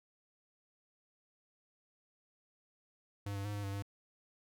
square tone with pitch steps, 100.8 / 99.1 / 103.5 / 102.1 / 98.6 / 100.2 Hz, G2 / G2 / G#2 / G#2 / G2 / G2, +49 / +19 / -5 / -29 / +11 / +38 cents, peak -38 dBFS, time 3.26-3.824 s, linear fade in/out 5 ms, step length 94 ms, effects none

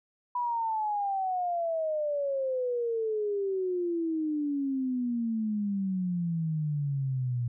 sine exponential sweep, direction down, 987.8 to 118.6 Hz, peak -27 dBFS, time 0.35-7.48 s, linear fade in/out 5 ms, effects none

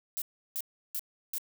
violet noise bursts, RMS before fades -34 dBFS, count 4, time 0.17-1.382 s, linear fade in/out 0 ms, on 48 ms, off 340 ms, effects none

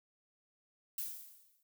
violet noise with exponential decay, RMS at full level -37 dBFS, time 0.98-1.63 s, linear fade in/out 2 ms, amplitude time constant 140 ms, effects none

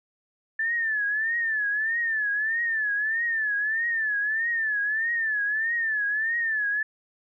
sine tone with vibrato, 1760 Hz, A6, in tune, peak -23 dBFS, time 0.59-6.83 s, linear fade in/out 5 ms, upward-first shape triangle, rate 1.6 Hz, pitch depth 130 cents each way, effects none

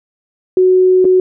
sine tone with dropouts, 370 Hz, F#4, in tune, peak -6 dBFS, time 0.57-1.2 s, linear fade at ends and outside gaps 2 ms, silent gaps 1.045-1.051 s, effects none

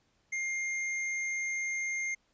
square tone, 2116 Hz, C7, 19 cents sharp, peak -32 dBFS, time 0.32-2.15 s, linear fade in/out 10 ms, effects pink hiss -72 dBFS RMS until 2.33 s + resampled to 16000 Hz

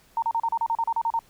sine tone bursts, 917 Hz, A#5, 29 cents flat, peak -21 dBFS, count 12, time 0.17-1.191 s, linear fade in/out 2 ms, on 53 ms, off 35 ms, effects pink hiss -58 dBFS RMS until 1.29 s

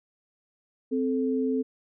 sine tone pair together, 260 / 437.3 Hz, C4 / A4, -11 / -11 cents, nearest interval major sixth, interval 900 cents, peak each -25 / -28 dBFS, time 0.91-1.63 s, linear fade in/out 20 ms, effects none

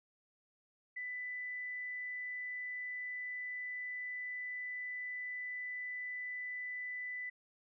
sine tone, 1992 Hz, B6, 14 cents sharp, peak -39 dBFS, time 0.96-7.3 s, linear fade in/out 10 ms, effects none

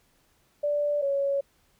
sine tone pair in turn, 585 / 557.1 Hz, D5 / C#5, -7 / +9 cents, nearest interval minor second, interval 84 cents, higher first, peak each -23 dBFS, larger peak neither, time 0.63-1.02 / 1.02-1.41 s, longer neither, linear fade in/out 10 ms, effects pink hiss -66 dBFS RMS until 1.79 s

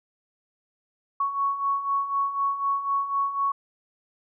sine beating tone pair, 1108.7 / 1112.7 Hz, C#6 / C#6, 0 / +6 cents, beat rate 4 Hz, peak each -30 / -24 dBFS, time 1.2-3.52 s, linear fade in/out 5 ms, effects none

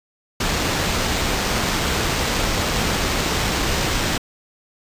pink noise with sample-and-hold, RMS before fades -21 dBFS, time 0.4-4.18 s, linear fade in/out 5 ms, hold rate 11025 Hz, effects resampled to 32000 Hz

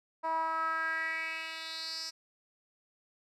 10% pulse tone with band-pass filter sweep, 323 Hz, E4, 35 cents flat, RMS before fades -35 dBFS, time 0.23-2.11 s, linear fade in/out 20 ms, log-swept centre 850 to 5600 Hz, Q 4.6, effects none

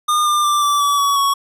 square tone with pitch steps, 1215 / 1197.6 / 1180.4 / 1163.5 / 1146.8 / 1130.4 / 1114.2 Hz, D#6 / D6 / D6 / D6 / D6 / C#6 / C#6, -42 / +33 / +8 / -17 / -42 / +34 / +9 cents, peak -14 dBFS, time 0.08-1.34 s, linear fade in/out 10 ms, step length 180 ms, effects resampled to 32000 Hz

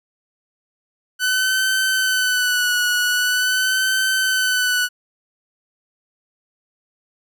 sawtooth tone with vibrato, 1500 Hz, F#6, 23 cents sharp, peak -13 dBFS, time 1.19-4.89 s, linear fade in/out 50 ms, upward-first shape sine, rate 0.44 Hz, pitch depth 40 cents each way, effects none

